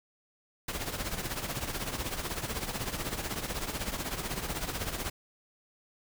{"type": "noise with tremolo", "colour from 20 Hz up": "pink", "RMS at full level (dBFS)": -32, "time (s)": [0.68, 5.1], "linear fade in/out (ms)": 5, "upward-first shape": "triangle", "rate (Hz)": 16, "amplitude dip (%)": 75, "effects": []}